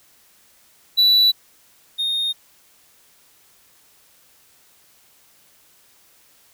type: tone pair in turn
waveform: triangle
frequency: 3951 / 3692 Hz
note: B7 / A#7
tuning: 0 / -17 cents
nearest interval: minor second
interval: 117 cents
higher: first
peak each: -10 / -18 dBFS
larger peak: first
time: 0.97-1.32 / 1.98-2.33 s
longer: neither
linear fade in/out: 20 ms
effects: white hiss -55 dBFS RMS until 6.53 s